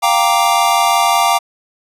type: chord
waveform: square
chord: G minor seventh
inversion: third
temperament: equal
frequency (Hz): 698.5 / 784 / 932.3 / 1174.7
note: F5 / G5 / Bb5 / D6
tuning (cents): 0 / 0 / 0 / 0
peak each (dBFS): -17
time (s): 0.02-1.39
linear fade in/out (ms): 20
effects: resampled to 32000 Hz